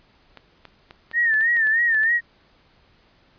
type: clicks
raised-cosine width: 0.3 ms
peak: -24 dBFS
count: 10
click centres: 0.373 / 0.653 / 0.909 / 1.114 / 1.341 / 1.409 / 1.568 / 1.671 / 1.946 / 2.034 s
type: tone with vibrato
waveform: sine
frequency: 1819 Hz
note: A#6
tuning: 43 cents flat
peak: -16 dBFS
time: 1.13-2.21 s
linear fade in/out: 50 ms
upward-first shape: sine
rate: 3.2 Hz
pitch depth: 85 cents each way
effects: pink hiss -58 dBFS RMS until 3.38 s + resampled to 11025 Hz